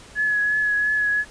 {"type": "tone with vibrato", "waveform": "sine", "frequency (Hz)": 1693, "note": "G#6", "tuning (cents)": 33, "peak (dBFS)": -18, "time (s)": [0.15, 1.25], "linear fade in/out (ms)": 50, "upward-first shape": "triangle", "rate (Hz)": 2.9, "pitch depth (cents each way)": 25, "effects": ["pink hiss -45 dBFS RMS until 1.3 s", "resampled to 22050 Hz"]}